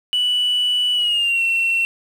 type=tone with pitch glide; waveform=sine; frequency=2960 to 2714 Hz; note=F#7 to E7; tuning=0 to +50 cents; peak=-14 dBFS; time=0.13-1.85 s; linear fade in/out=0 ms; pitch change=-150 cents; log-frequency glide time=0.94-1.42 s; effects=tanh soft clip ceiling -13 dBFS + 7-bit